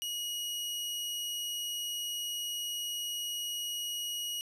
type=tone; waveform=sawtooth; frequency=2900 Hz; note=F#7; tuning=35 cents flat; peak=-31 dBFS; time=0.02-4.41 s; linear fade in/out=0 ms; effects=resampled to 32000 Hz + 10-bit